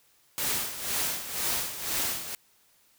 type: noise with tremolo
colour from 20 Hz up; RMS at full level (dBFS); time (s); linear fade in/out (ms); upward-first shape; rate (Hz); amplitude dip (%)
white; -28; 0.38-2.35; 0; sine; 2; 70
effects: white hiss -64 dBFS RMS until 2.98 s